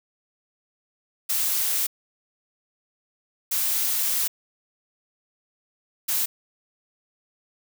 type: noise bursts at uneven times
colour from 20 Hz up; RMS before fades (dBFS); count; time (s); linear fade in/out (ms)
blue; -24; 3; 1.29-1.87 / 3.51-4.28 / 6.08-6.26; 10
effects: none